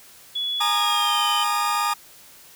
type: tone with pitch glide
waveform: sine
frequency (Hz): 3397 to 3062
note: G#7 to G7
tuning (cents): +38 to -41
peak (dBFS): -23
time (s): 0.35-1.44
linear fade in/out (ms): 10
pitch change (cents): -179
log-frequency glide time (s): 0.71-1.26
type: chord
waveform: 40% pulse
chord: Ab suspended second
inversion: none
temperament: equal with one note detuned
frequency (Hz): 830.6 / 932.3 / 1221.7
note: Ab5 / Bb5 / Eb6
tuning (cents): 0 / 0 / -32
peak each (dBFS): -26 / -26 / -22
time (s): 0.6-1.94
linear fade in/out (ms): 10
effects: white hiss -48 dBFS RMS until 2.55 s